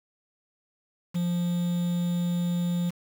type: tone with quantisation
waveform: triangle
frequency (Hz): 174.6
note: F3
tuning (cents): 0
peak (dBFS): -22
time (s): 1.14-2.91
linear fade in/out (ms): 20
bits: 7
effects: none